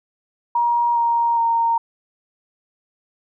sine tone with pitch steps, 948 / 936 / 924.2 Hz, A#5 / A#5 / A#5, +29 / +7 / -15 cents, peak -15 dBFS, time 0.55-1.78 s, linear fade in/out 5 ms, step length 410 ms, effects none

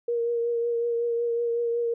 sine tone with vibrato, 470 Hz, A#4, 14 cents sharp, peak -23 dBFS, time 0.08-1.94 s, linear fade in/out 5 ms, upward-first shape triangle, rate 5.4 Hz, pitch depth 24 cents each way, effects none

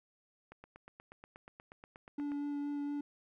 click train, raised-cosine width 0.5 ms, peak -36 dBFS, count 16, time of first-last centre 0.52-2.319 s, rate 8.34 Hz
triangle tone with vibrato, 288.2 Hz, D4, 33 cents flat, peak -33 dBFS, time 2.18-3.01 s, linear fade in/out 5 ms, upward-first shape sine, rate 4.3 Hz, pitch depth 9 cents each way
effects none

